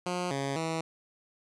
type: tone with pitch steps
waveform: 10% pulse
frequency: 178.9 / 138 / 162.3 Hz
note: F3 / C#3 / E3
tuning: +42 / -7 / -27 cents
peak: -22 dBFS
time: 0.06-0.81 s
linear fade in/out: 5 ms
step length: 250 ms
effects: resampled to 22050 Hz